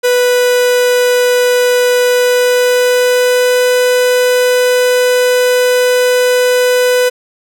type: tone with pitch glide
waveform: 45% pulse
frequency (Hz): 493.9 to 498.2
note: B4 to B4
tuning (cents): 0 to +15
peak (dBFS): -8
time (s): 0.03-7.1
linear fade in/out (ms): 20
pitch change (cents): +15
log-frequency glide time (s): 2.04-3.64
effects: none